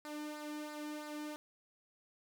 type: tone with flanger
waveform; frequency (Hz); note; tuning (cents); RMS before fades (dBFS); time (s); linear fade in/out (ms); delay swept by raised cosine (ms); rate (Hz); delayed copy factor
sawtooth; 300; D4; +37; -44; 0.05-1.36; 0; 0.32 to 1.52; 3; -0.6
effects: 13-bit